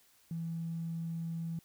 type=tone; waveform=triangle; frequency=165.5 Hz; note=E3; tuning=7 cents sharp; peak=-31 dBFS; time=0.31-1.59 s; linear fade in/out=2 ms; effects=tanh soft clip ceiling -33 dBFS + white hiss -66 dBFS RMS until 1.64 s